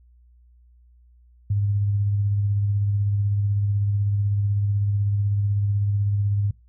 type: tone with tremolo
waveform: sine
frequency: 101.6 Hz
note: G#2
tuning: 38 cents flat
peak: -18 dBFS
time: 1.5-6.51 s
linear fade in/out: 5 ms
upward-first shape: sine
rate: 16 Hz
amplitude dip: 25%
effects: noise-tail reverb RT60 0.2 s tail -21 dB re dry + added 60 Hz sine -51 dBFS peak until 6.68 s